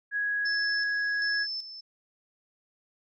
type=tone; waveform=sine; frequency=1663 Hz; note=G#6; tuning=2 cents sharp; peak=-26 dBFS; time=0.11-1.47 s; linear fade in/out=50 ms
type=tone with tremolo; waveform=sine; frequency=5274 Hz; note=E8; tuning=in tune; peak=-31 dBFS; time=0.45-1.81 s; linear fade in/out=10 ms; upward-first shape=square; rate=1.3 Hz; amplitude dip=65%
effects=none